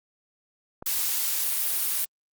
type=click; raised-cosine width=1 ms; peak=-24 dBFS; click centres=0.825 s
type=noise; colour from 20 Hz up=blue; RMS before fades=-26 dBFS; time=0.86-2.05 s; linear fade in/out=5 ms
effects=Opus 48 kbps